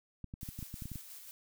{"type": "clicks", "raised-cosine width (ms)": 5, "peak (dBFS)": -30, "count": 11, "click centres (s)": [0.243, 0.339, 0.431, 0.489, 0.59, 0.627, 0.741, 0.822, 0.856, 0.917, 0.957]}
{"type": "noise with tremolo", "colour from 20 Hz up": "blue", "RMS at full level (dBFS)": -49, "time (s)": [0.41, 1.31], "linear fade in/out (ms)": 0, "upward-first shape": "square", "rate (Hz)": 5.8, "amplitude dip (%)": 30}
{"effects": []}